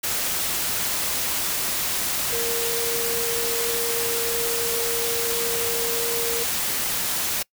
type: tone in noise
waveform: sine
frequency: 466.2 Hz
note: A#4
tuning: in tune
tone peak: -27 dBFS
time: 2.32-6.44 s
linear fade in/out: 10 ms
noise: white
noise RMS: -25 dBFS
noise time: 0.03-7.43 s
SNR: -5 dB
effects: noise-tail reverb RT60 0.1 s tail -24 dB re dry